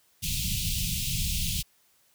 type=band-stop noise; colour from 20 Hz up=pink; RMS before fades=-29 dBFS; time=0.22-1.63 s; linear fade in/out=20 ms; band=190 to 2600 Hz; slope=48 dB/octave; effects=white hiss -65 dBFS RMS until 2.14 s